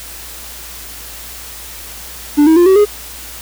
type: tone with pitch steps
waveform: triangle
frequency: 293.5 / 320.1 / 349 / 380.6 / 415.1 Hz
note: D4 / D#4 / F4 / F#4 / G#4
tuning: -1 / +49 / -1 / +49 / -1 cents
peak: -3 dBFS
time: 2.37-2.855 s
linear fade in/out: 20 ms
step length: 97 ms
effects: added 58 Hz sine -37 dBFS peak until 3.41 s + white hiss -31 dBFS RMS until 3.41 s